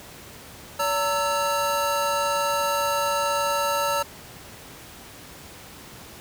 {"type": "tone cluster", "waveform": "square", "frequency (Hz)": [570, 916, 1323], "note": ["C#5", "A#5", "E6"], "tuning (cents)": [48, -31, 6], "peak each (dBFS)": -27, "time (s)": [0.79, 4.03], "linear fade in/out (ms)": 10, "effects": ["pink hiss -43 dBFS RMS until 6.2 s", "high-pass 60 Hz 12 dB/octave"]}